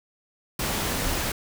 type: noise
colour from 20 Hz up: pink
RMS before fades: -27 dBFS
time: 0.59-1.32 s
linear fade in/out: 5 ms
effects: none